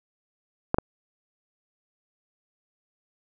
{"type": "clicks", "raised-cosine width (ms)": 1, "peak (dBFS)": -7, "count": 2, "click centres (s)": [0.744, 0.785], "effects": []}